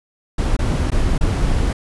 brown noise with dropouts, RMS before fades -17 dBFS, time 0.38-1.73 s, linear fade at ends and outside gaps 5 ms, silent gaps 0.567-0.589 / 0.904-0.917 / 1.18-1.209 s, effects resampled to 24000 Hz

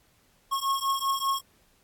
square beating tone pair, 1087 / 1092.1 Hz, C#6 / C#6, -34 / -26 cents, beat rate 5.1 Hz, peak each -29 dBFS, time 0.51-1.41 s, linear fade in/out 20 ms, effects pink hiss -64 dBFS RMS until 1.83 s + AAC 64 kbps

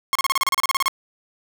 sawtooth tone bursts, 1082 Hz, C#6, 42 cents flat, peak -13 dBFS, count 14, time 0.13-0.881 s, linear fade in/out 0 ms, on 23 ms, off 33 ms, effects 7-bit

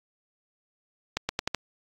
accelerating click train, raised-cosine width 0.2 ms, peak -9 dBFS, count 5, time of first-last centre 1.17-1.547 s, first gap 120 ms, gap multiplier 0.84, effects AAC 48 kbps

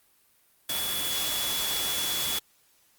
sine tone in noise, 3400 Hz, G#7, 40 cents sharp, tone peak -31 dBFS, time 0.69-2.39 s, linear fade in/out 5 ms, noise white, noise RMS -30 dBFS, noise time 0.69-2.39 s, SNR -4 dB, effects white hiss -64 dBFS RMS until 2.98 s + Opus 32 kbps

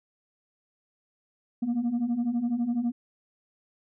sine beating tone pair, 230.1 / 242.1 Hz, A#3 / B3, -22 / -34 cents, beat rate 12 Hz, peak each -28 / -24 dBFS, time 1.62-2.92 s, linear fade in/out 10 ms, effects tanh soft clip ceiling -22 dBFS

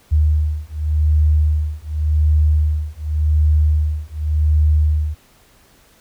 sine beating tone pair, 75.8 / 76.68 Hz, D#2 / D#2, -45 / -25 cents, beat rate 0.88 Hz, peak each -16 dBFS, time 0.11-5.15 s, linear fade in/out 20 ms, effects pink hiss -52 dBFS RMS until 6 s

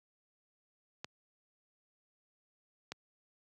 clicks, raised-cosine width 0.2 ms, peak -23 dBFS, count 2, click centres 1.045 / 2.92 s, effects high-pass 100 Hz 12 dB/octave

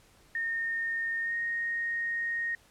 sine tone with pitch glide, 1833 to 1860.7 Hz, A#6 to A#6, -30 to -4 cents, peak -29 dBFS, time 0.35-2.55 s, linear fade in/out 2 ms, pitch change +26 cents, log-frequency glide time 1.22-1.34 s, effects pink hiss -61 dBFS RMS until 2.7 s + low-pass 12000 Hz 12 dB/octave

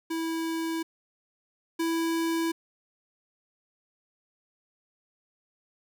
square tone pair in turn, 327.1 / 329.9 Hz, E4 / E4, -13 / +1 cents, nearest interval unison, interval 14 cents, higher second, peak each -29 / -26 dBFS, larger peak second, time 0.1-0.83 / 1.79-2.52 s, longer neither, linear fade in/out 10 ms, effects 11-bit

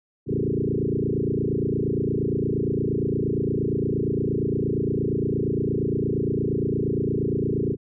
sine tone with frequency modulation, 262.8 Hz, C4, 8 cents sharp, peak -21 dBFS, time 0.26-7.77 s, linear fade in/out 50 ms, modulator 28.6 Hz, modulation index 6, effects none

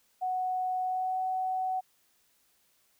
sine tone with pitch glide, 740 to 748.6 Hz, F#5 to F#5, 0 to +20 cents, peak -28 dBFS, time 0.21-1.81 s, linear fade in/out 20 ms, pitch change +20 cents, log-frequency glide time 0.82-1.19 s, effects white hiss -69 dBFS RMS until 2.99 s

